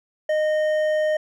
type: tone with hard clipping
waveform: sine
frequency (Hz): 616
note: D#5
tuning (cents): -17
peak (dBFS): -20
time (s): 0.29-1.17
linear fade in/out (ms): 5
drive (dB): 7
effects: none